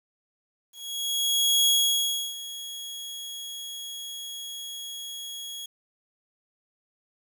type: tone with ADSR envelope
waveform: sawtooth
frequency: 3322 Hz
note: G#7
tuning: in tune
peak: -15 dBFS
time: 0.72-5.66 s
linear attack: 950 ms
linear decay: 670 ms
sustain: -17 dB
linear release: 5 ms
effects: 9-bit